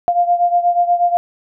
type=beating tone pair; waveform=sine; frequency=698.5 / 706.8 Hz; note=F5 / F5; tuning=0 / +21 cents; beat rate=8.3 Hz; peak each=-13 / -17 dBFS; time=0.08-1.17 s; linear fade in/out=0 ms; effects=none